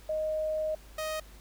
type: tone pair in turn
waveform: sine / sawtooth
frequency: 622.3 / 624.9 Hz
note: D#5 / D#5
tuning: 0 / +7 cents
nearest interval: unison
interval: 7 cents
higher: second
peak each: -28 dBFS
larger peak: neither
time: 0.09-0.75 / 0.98-1.2 s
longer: first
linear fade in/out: 5 ms
effects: added 50 Hz sine -50 dBFS peak until 1.4 s + pink hiss -56 dBFS RMS until 1.4 s